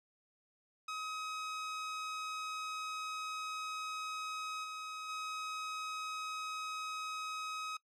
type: tone with level steps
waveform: sawtooth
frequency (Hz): 1268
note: D#6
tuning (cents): +32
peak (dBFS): -35 / -38 / -35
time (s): 0.88-7.77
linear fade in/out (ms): 5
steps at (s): 4.63 / 5.08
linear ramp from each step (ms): 20
effects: noise-tail reverb RT60 0.1 s tail -21 dB re dry + low-pass 7000 Hz 12 dB/octave